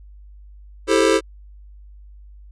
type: chord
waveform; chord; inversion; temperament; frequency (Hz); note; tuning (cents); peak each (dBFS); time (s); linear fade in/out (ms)
square; A minor seventh; second; just; 330 / 396 / 440 / 528; E4 / G4 / A4 / C5; +2 / +18 / 0 / +16; -20 / -20 / -19 / -21; 0.87-1.21; 50
effects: added 50 Hz sine -40 dBFS peak until 2.51 s + resampled to 22050 Hz